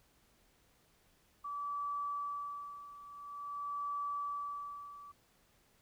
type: tone with tremolo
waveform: sine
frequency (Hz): 1153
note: D6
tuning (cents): -32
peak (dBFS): -35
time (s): 1.44-5.12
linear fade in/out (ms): 10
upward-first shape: sine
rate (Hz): 0.48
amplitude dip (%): 80
effects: pink hiss -70 dBFS RMS until 5.81 s